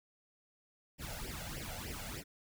pink noise with flanger, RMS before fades -43 dBFS, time 0.98-2.24 s, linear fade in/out 50 ms, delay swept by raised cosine 0.38 to 1.48 ms, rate 3.3 Hz, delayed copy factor +0.85, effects none

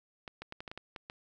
clicks, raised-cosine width 0.3 ms, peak -26 dBFS, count 9, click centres 0.278 / 0.42 / 0.524 / 0.605 / 0.678 / 0.715 / 0.776 / 0.962 / 1.099 s, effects none

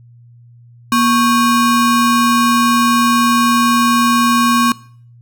square ring-modulated tone, 671 Hz, E5, 31 cents sharp, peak -8 dBFS, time 0.92-4.72 s, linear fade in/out 2 ms, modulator 432 Hz, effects noise-tail reverb RT60 0.5 s tail -20 dB re dry + added 119 Hz sine -40 dBFS peak until 5.21 s

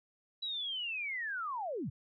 sine linear sweep, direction down, 3951 to 92.1 Hz, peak -35 dBFS, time 0.42-1.9 s, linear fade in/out 10 ms, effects none

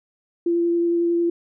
sine tone with vibrato, 341.7 Hz, F4, 38 cents flat, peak -17 dBFS, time 0.46-1.3 s, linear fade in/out 5 ms, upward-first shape sine, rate 11 Hz, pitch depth 9 cents each way, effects none

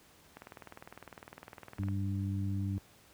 click train, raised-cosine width 0.5 ms, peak -31 dBFS, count 31, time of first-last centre 0.37-1.885 s, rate 19.8 Hz
harmonic tone, 98 Hz, G2, in tune, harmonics 1 / 2 / 3, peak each -32 / -38 / -42 dBFS, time 1.79-2.78 s, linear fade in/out 0 ms
effects pink hiss -61 dBFS RMS until 3.13 s + high-pass 60 Hz 12 dB/octave

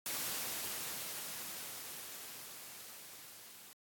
white noise with level ramp, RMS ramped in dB -38 to -55 dBFS, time 0.06-3.73 s, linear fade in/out 0 ms, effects high-pass 100 Hz 12 dB/octave + AAC 64 kbps

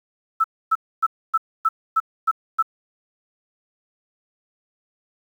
sine tone bursts, 1316 Hz, E6, 3 cents flat, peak -14 dBFS, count 8, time 0.4-2.626 s, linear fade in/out 10 ms, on 42 ms, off 270 ms, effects 8-bit

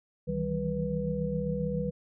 sine tone cluster, 65.6 / 158.2 / 165.5 / 194 / 489.6 Hz, C2 / D#3 / E3 / G3 / B4, +5 / +29 / +7 / -18 / -15 cents, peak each -40 / -33 / -39 / -33 / -33 dBFS, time 0.27-1.91 s, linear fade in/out 20 ms, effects none

